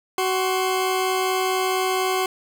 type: tone pair together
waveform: 20% pulse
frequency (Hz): 374.8 / 1060.1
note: F#4 / C6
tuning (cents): +22 / +22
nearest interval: octave + tritone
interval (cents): 1800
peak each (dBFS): -16 / -23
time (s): 0.18-2.26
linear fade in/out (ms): 2
effects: none